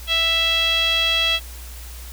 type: tone with low-pass filter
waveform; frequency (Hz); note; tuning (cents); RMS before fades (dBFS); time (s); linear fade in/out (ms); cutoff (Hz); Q
5% pulse; 660; E5; +2; -19; 0.07-1.4; 50; 3200; 6.2
effects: added 60 Hz sine -34 dBFS peak until 2.12 s + white hiss -41 dBFS RMS until 2.12 s